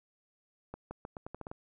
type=accelerating click train; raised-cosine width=1 ms; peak=-27 dBFS; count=9; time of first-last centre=0.74-1.515 s; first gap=170 ms; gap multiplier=0.83; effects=none